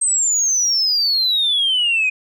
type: exponential sweep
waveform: sine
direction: down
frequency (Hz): 8372 to 2472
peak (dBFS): -13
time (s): 0.01-2.1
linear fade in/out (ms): 10
effects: tanh soft clip ceiling -11 dBFS